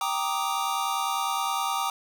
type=chord; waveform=square; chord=Eb major seventh; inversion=first; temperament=equal; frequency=784 / 932.3 / 1174.7 / 1244.5 Hz; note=G5 / Bb5 / D6 / Eb6; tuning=0 / 0 / 0 / 0 cents; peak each=-32 dBFS; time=0.01-1.9 s; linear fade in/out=2 ms; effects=none